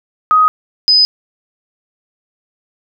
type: tone pair in turn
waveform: sine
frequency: 1255 / 5010 Hz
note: D#6 / D#8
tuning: +15 / +11 cents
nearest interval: 2 octaves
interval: 2396 cents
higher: second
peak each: -6 dBFS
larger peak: neither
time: 0.31-0.48 / 0.88-1.05 s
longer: neither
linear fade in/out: 0 ms
effects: none